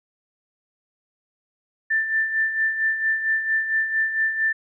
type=tone with tremolo; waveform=sine; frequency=1775 Hz; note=A6; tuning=15 cents sharp; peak=-17 dBFS; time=1.9-4.53 s; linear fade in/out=10 ms; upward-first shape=sine; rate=4.4 Hz; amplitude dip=60%; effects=none